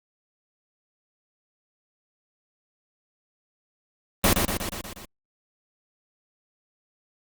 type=noise with echo; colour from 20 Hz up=pink; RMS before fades=-18 dBFS; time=4.24-4.33 s; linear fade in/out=0 ms; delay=120 ms; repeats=6; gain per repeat=-4 dB; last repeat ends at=5.05 s; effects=Opus 24 kbps